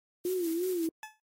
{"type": "noise with tremolo", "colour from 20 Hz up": "blue", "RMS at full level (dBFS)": -42, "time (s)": [0.24, 0.88], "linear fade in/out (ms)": 20, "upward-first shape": "square", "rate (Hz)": 5.1, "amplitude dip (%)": 35}
{"type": "tone with vibrato", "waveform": "sine", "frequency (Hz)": 348.2, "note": "F4", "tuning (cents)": -5, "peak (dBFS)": -28, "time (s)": [0.25, 0.89], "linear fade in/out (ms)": 2, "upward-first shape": "sine", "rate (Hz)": 2.9, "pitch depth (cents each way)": 120}
{"type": "tone with exponential decay", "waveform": "20% pulse", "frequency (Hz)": 863, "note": "A5", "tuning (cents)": -34, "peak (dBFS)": -32, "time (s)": [1.03, 1.2], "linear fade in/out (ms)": 1, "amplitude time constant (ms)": 35}
{"effects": ["AAC 48 kbps"]}